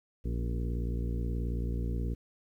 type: harmonic tone with a mistuned harmonic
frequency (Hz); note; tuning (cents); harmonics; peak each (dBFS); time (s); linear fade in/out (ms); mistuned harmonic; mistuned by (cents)
58.6; A#1; +10; 1 / 2 / 3 / 4 / 5 / 6 / 7 / 8; -31 / -37 / -41 / -43 / -45 / -47 / -48 / -49; 0.24-2.15; 20; 5; -48
effects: 11-bit